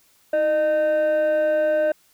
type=tone with frequency modulation; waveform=sine; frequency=611 Hz; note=D#5; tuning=32 cents flat; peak=-15 dBFS; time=0.33-1.92 s; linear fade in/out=5 ms; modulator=931 Hz; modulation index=0.38; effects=tanh soft clip ceiling -15 dBFS + white hiss -59 dBFS RMS until 2.13 s

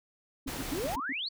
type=tone bursts; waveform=sine; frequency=270 Hz; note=C#4; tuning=45 cents flat; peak=-35 dBFS; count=6; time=0.46-1.127 s; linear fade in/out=5 ms; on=37 ms; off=89 ms
type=noise; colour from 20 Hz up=pink; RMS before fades=-38 dBFS; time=0.47-0.96 s; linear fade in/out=10 ms
type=exponential sweep; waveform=sine; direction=up; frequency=273.2 to 4628 Hz; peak=-32 dBFS; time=0.71-1.29 s; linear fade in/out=10 ms
effects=none

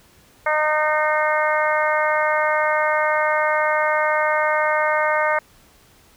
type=harmonic tone; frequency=306 Hz; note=D#4; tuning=29 cents flat; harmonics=2 / 3 / 4 / 5 / 6 / 7; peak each=-21 / -23 / -24 / -25 / -26 / -26 dBFS; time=0.46-5.39 s; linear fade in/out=5 ms; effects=pink hiss -53 dBFS RMS until 6.16 s

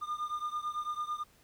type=beating tone pair; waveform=triangle; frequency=1207 / 1216 Hz; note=D6 / D#6; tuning=+47 / -40 cents; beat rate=9 Hz; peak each=-34 / -36 dBFS; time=0.01-1.24 s; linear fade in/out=20 ms; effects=pink hiss -64 dBFS RMS until 1.43 s

